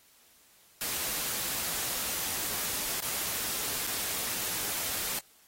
white noise with dropouts, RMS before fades -33 dBFS, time 0.81-5.19 s, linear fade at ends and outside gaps 1 ms, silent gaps 3.004-3.023 / 3.868-3.872 s, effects white hiss -61 dBFS RMS until 5.47 s + AAC 48 kbps

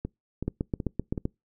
two click trains, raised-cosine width 3 ms, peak -14 / -18 dBFS, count 7 / 4, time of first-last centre 0.48-1.254 / 0.05-1.178 s, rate 7.75 / 2.66 Hz, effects noise-tail reverb RT60 0.2 s tail -26 dB re dry

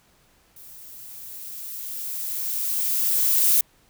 violet noise with level ramp, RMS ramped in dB -45 to -17 dBFS, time 0.56-3.61 s, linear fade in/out 5 ms, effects pink hiss -60 dBFS RMS until 3.89 s

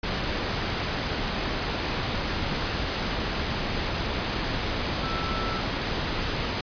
sine tone in noise, 1325 Hz, E6, 9 cents sharp, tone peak -33 dBFS, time 5.03-5.59 s, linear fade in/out 5 ms, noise pink, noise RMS -28 dBFS, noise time 0.03-6.61 s, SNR -8 dB, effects resampled to 11025 Hz

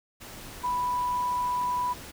sine tone in noise, 987.8 Hz, B5, in tune, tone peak -25 dBFS, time 0.63-1.94 s, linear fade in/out 20 ms, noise pink, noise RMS -43 dBFS, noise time 0.2-2.12 s, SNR +15 dB, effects none

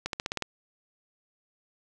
accelerating click train, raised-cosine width 0.2 ms, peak -13 dBFS, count 7, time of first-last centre 0.06-0.423 s, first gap 72 ms, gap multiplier 0.93, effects none

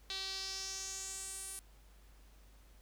sawtooth tone with band-pass filter sweep, 385 Hz, G4, 31 cents flat, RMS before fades -43 dBFS, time 0.1-1.59 s, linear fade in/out 0 ms, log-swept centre 4000 to 10000 Hz, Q 3.8, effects added 50 Hz sine -58 dBFS peak until 2.81 s + pink hiss -67 dBFS RMS until 2.81 s

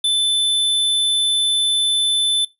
square tone, 3520 Hz, A7, in tune, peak -15 dBFS, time 0.04-2.45 s, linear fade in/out 5 ms, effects noise-tail reverb RT60 0.2 s tail -21 dB re dry + resampled to 32000 Hz

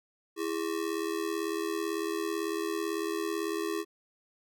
square ring-modulated tone, 370 Hz, F#4, in tune, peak -28 dBFS, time 0.36-3.85 s, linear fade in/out 50 ms, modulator 39 Hz, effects none

